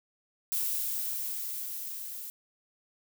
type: noise with level ramp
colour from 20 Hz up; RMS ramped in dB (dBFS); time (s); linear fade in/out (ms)
violet; -30 to -41; 0.52-2.3; 0
effects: none